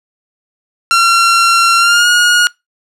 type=tone with pitch glide; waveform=sawtooth; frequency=1367 to 1439.1 Hz; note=F6 to F#6; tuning=-37 to -48 cents; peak=-3 dBFS; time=0.91-2.47 s; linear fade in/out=0 ms; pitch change=+89 cents; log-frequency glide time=1.78-2.07 s; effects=noise-tail reverb RT60 0.2 s tail -24 dB re dry + low-pass 9000 Hz 12 dB/octave